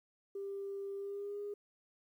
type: tone with pitch glide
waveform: sine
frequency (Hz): 396.1 to 409.6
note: G4 to G#4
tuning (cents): +18 to -24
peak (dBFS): -38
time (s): 0.35-1.54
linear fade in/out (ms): 5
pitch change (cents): +58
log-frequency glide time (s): 0.96-1.4
effects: tanh soft clip ceiling -34 dBFS + 12-bit